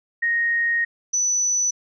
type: tone pair in turn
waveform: sine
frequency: 1866 / 5969 Hz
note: A#6 / F#8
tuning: +1 / +14 cents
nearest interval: octave + minor sixth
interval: 2013 cents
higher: second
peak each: -18 dBFS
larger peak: neither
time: 0.22-0.85 / 1.13-1.71 s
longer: first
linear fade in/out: 10 ms
effects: none